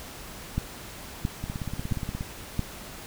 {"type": "two click trains", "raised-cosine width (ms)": 5, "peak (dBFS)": [-13, -19], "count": [4, 14], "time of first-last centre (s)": [[0.58, 2.593], [1.44, 2.209]], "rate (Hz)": [1.49, 16.9], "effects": ["pink hiss -42 dBFS RMS until 3.06 s"]}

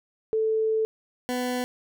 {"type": "tone pair in turn", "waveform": ["sine", "20% pulse"], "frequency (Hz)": [440, 249.2], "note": ["A4", "B3"], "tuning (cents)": [0, 16], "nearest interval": "minor seventh", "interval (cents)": 984, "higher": "first", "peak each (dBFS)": -21, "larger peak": "neither", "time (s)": [[0.33, 0.85], [1.29, 1.64]], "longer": "first", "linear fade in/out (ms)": 0, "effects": []}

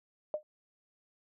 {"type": "tone with exponential decay", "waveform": "sine", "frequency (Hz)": 607, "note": "D#5", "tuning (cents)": -43, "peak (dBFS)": -26, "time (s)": [0.34, 0.43], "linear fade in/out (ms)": 1, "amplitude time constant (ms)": 19, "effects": []}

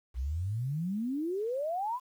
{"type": "exponential sweep", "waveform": "sine", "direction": "up", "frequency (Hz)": [58.27, 1046.5], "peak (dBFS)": -30, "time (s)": [0.14, 2], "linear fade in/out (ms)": 50, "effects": ["10-bit"]}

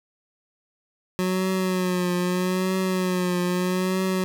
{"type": "tone with vibrato", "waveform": "25% pulse", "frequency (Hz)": 183, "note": "F#3", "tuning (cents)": -19, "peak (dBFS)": -18, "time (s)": [1.19, 4.24], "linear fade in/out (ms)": 0, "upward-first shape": "triangle", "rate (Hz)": 0.79, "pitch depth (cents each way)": 53, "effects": []}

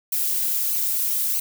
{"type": "noise with flanger", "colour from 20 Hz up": "violet", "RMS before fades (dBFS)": -23, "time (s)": [0.12, 1.4], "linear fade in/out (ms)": 5, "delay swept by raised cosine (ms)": [0.55, 4.85], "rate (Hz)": 1.6, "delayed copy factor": -0.75, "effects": []}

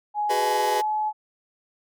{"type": "tone with pitch glide", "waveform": "sine", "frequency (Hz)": [836, 854.6], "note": ["G#5", "G#5"], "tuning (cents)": [11, 49], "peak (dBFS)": -22, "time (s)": [0.14, 1.13], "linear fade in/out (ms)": 50, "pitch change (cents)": 38, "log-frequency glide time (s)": [0.3, 0.43]}
{"type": "chord", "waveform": "sawtooth", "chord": "G# minor seventh", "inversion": "third", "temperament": "just", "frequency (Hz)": [373.8, 415.3, 498.4, 623], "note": ["F#4", "G#4", "B4", "D#5"], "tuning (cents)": [18, 0, 16, 2], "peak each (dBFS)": [-28, -24, -24, -28], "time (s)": [0.29, 0.82], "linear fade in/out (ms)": 20}
{"effects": []}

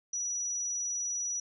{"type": "tone", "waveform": "sine", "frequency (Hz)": 5860, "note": "F#8", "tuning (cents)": -18, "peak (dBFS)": -31, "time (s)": [0.13, 1.4], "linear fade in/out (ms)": 5, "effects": []}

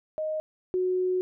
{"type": "tone pair in turn", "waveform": "sine", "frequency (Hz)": [622.3, 367.4], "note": ["D#5", "F#4"], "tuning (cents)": [0, -12], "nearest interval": "major sixth", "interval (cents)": 912, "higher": "first", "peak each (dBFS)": [-27, -23], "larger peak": "second", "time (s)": [[0.18, 0.4], [0.74, 1.21]], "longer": "second", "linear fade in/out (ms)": 0, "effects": []}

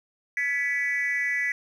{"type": "tone with amplitude modulation", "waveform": "triangle", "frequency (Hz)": 1975.5, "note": "B6", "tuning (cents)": 0, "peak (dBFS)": -16, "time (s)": [0.37, 1.52], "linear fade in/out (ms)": 2, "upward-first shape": "sine", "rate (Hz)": 282, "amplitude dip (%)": 100, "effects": ["tanh soft clip ceiling -18 dBFS"]}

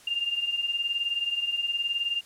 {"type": "beating tone pair", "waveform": "sine", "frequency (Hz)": [2787, 2806], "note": ["F7", "F7"], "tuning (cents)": [-4, 8], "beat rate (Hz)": 19, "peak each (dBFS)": [-32, -27], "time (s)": [0.07, 2.21], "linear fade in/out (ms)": 5, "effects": ["white hiss -53 dBFS RMS until 2.25 s", "low-pass 10000 Hz 12 dB/octave"]}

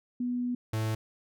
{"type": "tone pair in turn", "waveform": ["sine", "45% pulse"], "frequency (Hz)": [245.6, 109.69], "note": ["B3", "A2"], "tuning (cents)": [-9, -5], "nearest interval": "octave + major second", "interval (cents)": 1396, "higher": "first", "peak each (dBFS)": -28, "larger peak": "neither", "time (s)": [[0.2, 0.55], [0.73, 0.95]], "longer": "first", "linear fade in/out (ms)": 5, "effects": []}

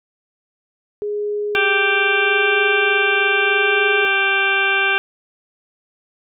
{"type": "tone with tremolo", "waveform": "sine", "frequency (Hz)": 415.3, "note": "G#4", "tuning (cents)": 0, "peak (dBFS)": -19, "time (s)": [1.02, 4.05], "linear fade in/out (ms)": 0, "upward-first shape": "sine", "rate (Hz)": 0.78, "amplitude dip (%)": 35}
{"type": "harmonic tone", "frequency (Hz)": 392, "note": "G4", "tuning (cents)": 0, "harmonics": [1, 2, 3, 4, 6, 7, 8, 9], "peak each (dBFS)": [-25, -26, -26, -18, -20, -23, -28, -30], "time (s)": [1.55, 4.98], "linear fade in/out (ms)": 0}
{"effects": []}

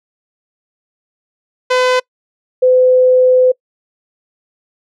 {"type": "tone pair in turn", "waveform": ["sawtooth", "sine"], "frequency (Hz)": [506, 508.3], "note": ["B4", "B4"], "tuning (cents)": [42, 50], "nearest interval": "unison", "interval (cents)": 8, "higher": "second", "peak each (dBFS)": -6, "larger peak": "neither", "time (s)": [[1.7, 2], [2.62, 3.52]], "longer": "second", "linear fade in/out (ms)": 10, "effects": ["noise-tail reverb RT60 0.1 s tail -25 dB re dry", "low-pass 5000 Hz 12 dB/octave"]}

